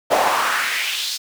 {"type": "noise with high-pass filter sweep", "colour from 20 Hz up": "brown", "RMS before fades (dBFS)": -20, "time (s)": [0.1, 1.18], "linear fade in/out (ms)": 20, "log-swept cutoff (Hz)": [590, 4800], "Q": 2.5, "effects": []}